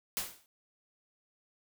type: noise with exponential decay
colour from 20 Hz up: white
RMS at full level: -31 dBFS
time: 0.17-0.46 s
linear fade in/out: 0 ms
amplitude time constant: 61 ms
effects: none